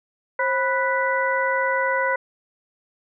harmonic tone with a mistuned harmonic, 493.9 Hz, B4, in tune, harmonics 1 / 2 / 3 / 4, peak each -24 / -24 / -25 / -26 dBFS, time 0.39-2.16 s, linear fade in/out 5 ms, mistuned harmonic 1, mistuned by +130 cents, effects none

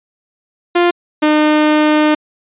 sawtooth tone pair in turn, 349.2 / 304 Hz, F4 / D#4, 0 / -40 cents, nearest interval major second, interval 240 cents, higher first, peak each -5 dBFS, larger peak neither, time 0.75-0.91 / 1.22-2.15 s, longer second, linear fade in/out 10 ms, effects resampled to 8000 Hz

